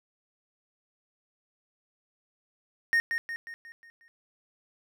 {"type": "tone with echo", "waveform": "triangle", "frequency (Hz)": 1849, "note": "A#6", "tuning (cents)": -15, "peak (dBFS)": -19, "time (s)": [2.93, 3], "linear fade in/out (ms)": 0, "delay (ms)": 180, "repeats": 6, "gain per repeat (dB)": -6, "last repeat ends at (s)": 4.08, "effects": []}